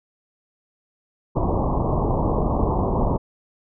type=low-pass noise; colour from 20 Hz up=pink; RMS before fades=-21 dBFS; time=1.35-3.18 s; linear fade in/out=20 ms; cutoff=1100 Hz; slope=96 dB/octave; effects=none